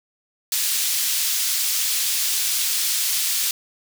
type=high-pass noise; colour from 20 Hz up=pink; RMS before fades=-22 dBFS; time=0.52-3.51 s; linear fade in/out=2 ms; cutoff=4000 Hz; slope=12 dB/octave; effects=none